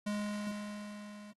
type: tone with level ramp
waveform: square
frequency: 207.7 Hz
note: G#3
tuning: in tune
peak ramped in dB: -33 to -49 dBFS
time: 0.06-1.32 s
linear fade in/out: 10 ms
effects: noise-tail reverb RT60 0.1 s tail -25 dB re dry + AAC 32 kbps